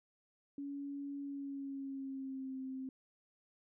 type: tone with pitch glide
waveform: sine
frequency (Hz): 281.7 to 262.8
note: C#4 to C4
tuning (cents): +28 to +8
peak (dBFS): -40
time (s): 0.58-2.89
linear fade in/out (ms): 2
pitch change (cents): -120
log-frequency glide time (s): 1.22-2.58
effects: none